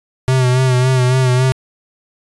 square tone with vibrato, 128 Hz, C3, 38 cents flat, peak -11 dBFS, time 0.28-1.52 s, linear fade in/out 0 ms, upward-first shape sine, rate 3.6 Hz, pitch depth 43 cents each way, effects resampled to 24000 Hz

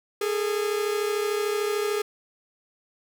45% pulse tone pair together, 412.6 / 446 Hz, G#4 / A4, -11 / +23 cents, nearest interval minor second, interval 134 cents, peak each -25 / -30 dBFS, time 0.21-2.02 s, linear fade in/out 5 ms, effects none

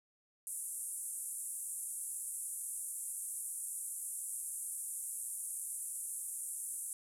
pink band-pass noise, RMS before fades -42 dBFS, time 0.47-6.93 s, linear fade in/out 0 ms, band 8500 to 11000 Hz, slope 48 dB/octave, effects none

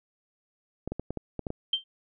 clicks, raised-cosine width 2 ms, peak -19 dBFS, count 8, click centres 0.876 / 0.92 / 0.996 / 1.106 / 1.173 / 1.393 / 1.468 / 1.504 s
sine tone with exponential decay, 3141 Hz, G7, 3 cents sharp, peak -19 dBFS, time 1.73-1.84 s, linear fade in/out 5 ms, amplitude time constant 23 ms
effects none

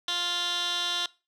15% pulse tone with band-pass filter, 350 Hz, F4, 4 cents sharp, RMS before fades -29 dBFS, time 0.08-1.06 s, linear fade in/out 2 ms, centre 3600 Hz, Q 2.7, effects noise-tail reverb RT60 0.3 s tail -21 dB re dry

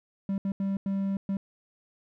triangle tone bursts at uneven times, 195.7 Hz, G3, 3 cents flat, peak -24 dBFS, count 5, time 0.29-0.38 / 0.45-0.52 / 0.6-0.77 / 0.86-1.17 / 1.29-1.37 s, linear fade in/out 2 ms, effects none

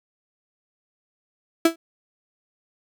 35% pulse tone with exponential decay, 330 Hz, E4, 2 cents sharp, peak -9 dBFS, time 1.65-1.76 s, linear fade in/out 5 ms, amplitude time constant 23 ms, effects none

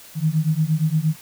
sine beating tone pair, 152.7 / 161.3 Hz, D#3 / E3, -32 / -37 cents, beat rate 8.6 Hz, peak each -20 dBFS, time 0.15-1.16 s, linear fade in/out 50 ms, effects white hiss -44 dBFS RMS until 1.21 s

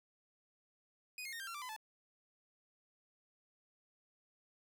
sawtooth tone with pitch steps, 2489 / 2142 / 1843.2 / 1586.2 / 1365 / 1174.7 / 1010.8 / 869.9 Hz, D#7 / C7 / A#6 / G6 / F6 / D6 / B5 / A5, 0 / +40 / -20 / +20 / -40 / 0 / +40 / -20 cents, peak -40 dBFS, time 1.18-1.764 s, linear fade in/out 2 ms, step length 73 ms, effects none

